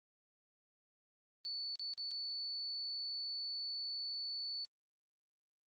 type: tone with dropouts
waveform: sine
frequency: 4467 Hz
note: C#8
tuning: 12 cents sharp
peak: -39 dBFS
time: 1.45-4.65 s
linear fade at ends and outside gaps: 0 ms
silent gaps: 1.756-1.795 / 1.937-1.978 / 2.109-2.114 s
effects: Opus 24 kbps